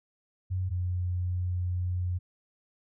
sine tone pair in turn, 92.5 / 89.81 Hz, F#2 / F2, 0 / +49 cents, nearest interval minor second, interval 51 cents, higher first, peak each -27 dBFS, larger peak neither, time 0.5-0.7 / 0.7-2.19 s, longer second, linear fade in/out 20 ms, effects none

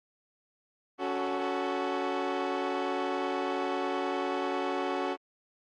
20% pulse chord, F# minor, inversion second, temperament equal with one note detuned, 279.6 / 370 / 440 Hz, C#4 / F#4 / A4, +15 / 0 / 0 cents, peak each -29 / -27 / -31 dBFS, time 0.98-5.17 s, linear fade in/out 50 ms, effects low-pass 3000 Hz 12 dB/octave + Opus 24 kbps

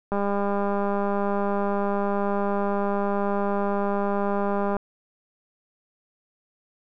click train, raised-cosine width 1 ms, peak -13 dBFS, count 935, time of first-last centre 0.12-4.767 s, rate 201 Hz, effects none

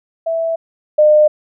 sine tone pair in turn, 658 / 605.8 Hz, E5 / D#5, -3 / -46 cents, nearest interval minor second, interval 143 cents, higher first, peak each -15 / -6 dBFS, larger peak second, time 0.26-0.56 / 0.98-1.28 s, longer neither, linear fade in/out 10 ms, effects none

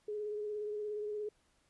sine tone with vibrato, 420 Hz, G#4, 19 cents sharp, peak -36 dBFS, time 0.08-1.29 s, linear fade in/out 5 ms, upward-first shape sine, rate 17 Hz, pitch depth 25 cents each way, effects pink hiss -73 dBFS RMS until 1.69 s + resampled to 24000 Hz

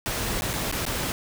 pink noise with dropouts, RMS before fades -28 dBFS, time 0.06-1.12 s, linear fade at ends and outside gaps 0 ms, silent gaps 0.41-0.42 / 0.532-0.537 / 0.714-0.725 / 0.853-0.864 s, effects none

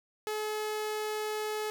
sawtooth tone, 427.4 Hz, G#4, 50 cents sharp, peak -28 dBFS, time 0.27-1.7 s, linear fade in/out 0 ms, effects none

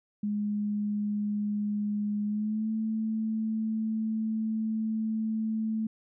sine tone with pitch glide, 207.7 to 219.9 Hz, G#3 to A3, 0 to -1 cents, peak -27 dBFS, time 0.23-5.87 s, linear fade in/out 5 ms, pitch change +99 cents, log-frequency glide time 2.25-2.7 s, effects none

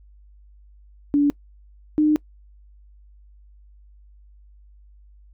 sine tone pair in turn, 288.3 / 303.9 Hz, D4 / D#4, -32 / -41 cents, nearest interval minor second, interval 91 cents, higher second, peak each -14 dBFS, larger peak neither, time 1.14-1.3 / 1.98-2.16 s, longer second, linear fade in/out 0 ms, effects noise-tail reverb RT60 0.1 s tail -24 dB re dry + added 50 Hz sine -47 dBFS peak until 5.33 s

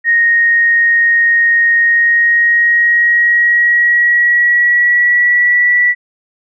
sine tone with pitch glide, 1864 to 1954.4 Hz, A#6 to B6, -1 to -19 cents, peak -7 dBFS, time 0.04-5.95 s, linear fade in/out 50 ms, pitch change +82 cents, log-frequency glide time 1.79-5.81 s, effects none

